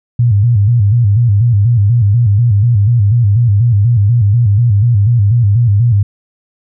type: tone with vibrato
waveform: sine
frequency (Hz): 110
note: A2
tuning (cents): 0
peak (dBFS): -6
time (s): 0.19-6.03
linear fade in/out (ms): 5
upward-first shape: square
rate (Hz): 4.1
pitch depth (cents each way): 150
effects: none

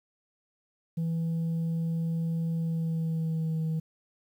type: tone with pitch glide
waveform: sine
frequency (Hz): 164.81 to 159.66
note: E3 to D#3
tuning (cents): 0 to +45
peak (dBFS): -24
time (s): 0.97-3.8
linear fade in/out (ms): 10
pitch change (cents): -55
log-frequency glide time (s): 2.55-3.62
effects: tanh soft clip ceiling -26 dBFS + 10-bit

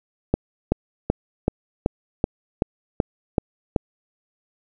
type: click train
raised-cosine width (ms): 2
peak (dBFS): -4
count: 10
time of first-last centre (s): 0.34-3.762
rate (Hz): 2.63
effects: none

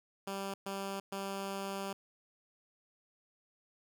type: tone bursts at uneven times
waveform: 10% pulse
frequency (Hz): 196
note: G3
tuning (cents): 0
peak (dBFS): -29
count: 3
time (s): 0.27-0.54 / 0.66-1 / 1.12-1.93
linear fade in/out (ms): 5
effects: none

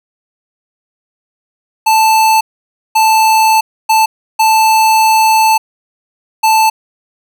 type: tone bursts at uneven times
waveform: square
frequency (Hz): 880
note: A5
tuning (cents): 0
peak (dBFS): -7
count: 5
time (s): 1.86-2.41 / 2.95-3.61 / 3.89-4.06 / 4.39-5.58 / 6.43-6.7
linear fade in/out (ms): 10
effects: none

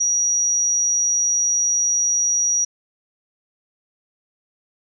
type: tone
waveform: sine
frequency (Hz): 5770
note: F#8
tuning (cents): -44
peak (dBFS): -16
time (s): 0-2.65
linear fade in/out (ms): 10
effects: none

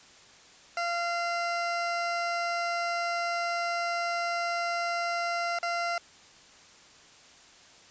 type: tone with dropouts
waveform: 20% pulse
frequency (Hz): 689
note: F5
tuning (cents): -24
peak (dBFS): -23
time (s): 0.77-5.98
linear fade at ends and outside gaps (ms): 2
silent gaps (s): 5.588-5.629
effects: white hiss -54 dBFS RMS until 7.9 s + resampled to 16000 Hz

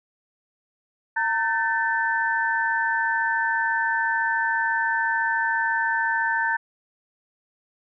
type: tone cluster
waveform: sine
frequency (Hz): 915 / 1533 / 1767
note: A#5 / G6 / A6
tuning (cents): -32 / -39 / +7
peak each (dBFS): -25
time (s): 1.16-6.57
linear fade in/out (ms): 10
effects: none

